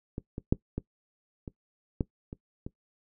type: clicks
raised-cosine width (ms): 3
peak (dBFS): -21 / -22 / -9 / -18 / -25 / -14 / -26 / -24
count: 8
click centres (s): 0.181 / 0.381 / 0.525 / 0.78 / 1.478 / 2.008 / 2.329 / 2.665
effects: noise-tail reverb RT60 0.1 s tail -19 dB re dry